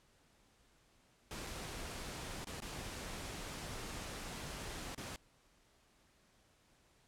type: noise with dropouts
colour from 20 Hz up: pink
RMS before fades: -45 dBFS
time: 1.31-5.16 s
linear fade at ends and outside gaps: 0 ms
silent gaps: 1.466-1.47 / 2.444-2.471 / 2.603-2.621 / 4.947-4.978 s
effects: pink hiss -70 dBFS RMS until 7.07 s + low-pass 10000 Hz 12 dB/octave